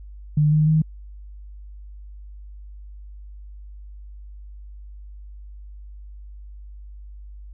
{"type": "tone with pitch steps", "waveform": "sine", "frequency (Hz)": [150.1, 153.52, 157.02], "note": ["D3", "D#3", "D#3"], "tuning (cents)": [38, -23, 16], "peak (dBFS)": -14, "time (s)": [0.37, 0.82], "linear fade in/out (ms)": 5, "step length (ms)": 150, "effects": ["added 50 Hz sine -37 dBFS peak until 7.53 s"]}